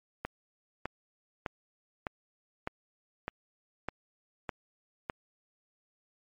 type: click train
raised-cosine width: 0.5 ms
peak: -18 dBFS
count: 9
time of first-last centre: 0.25-5.098 s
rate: 1.65 Hz
effects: MP3 48 kbps